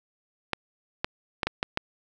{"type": "clicks", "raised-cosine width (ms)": 0.3, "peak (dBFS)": -9, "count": 6, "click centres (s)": [0.533, 1.045, 1.432, 1.47, 1.629, 1.774], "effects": []}